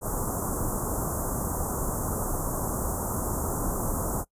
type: band-stop noise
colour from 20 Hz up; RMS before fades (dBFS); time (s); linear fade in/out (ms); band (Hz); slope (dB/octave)
pink; -29; 0.01-4.25; 50; 1300 to 6900; 48
effects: noise-tail reverb RT60 0.1 s tail -21 dB re dry + resampled to 32000 Hz